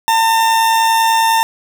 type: tone with amplitude modulation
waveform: 40% pulse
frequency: 903 Hz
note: A5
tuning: 45 cents sharp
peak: -8 dBFS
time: 0.08-1.43 s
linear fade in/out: 0 ms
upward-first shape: sine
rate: 110 Hz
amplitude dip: 30%
effects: none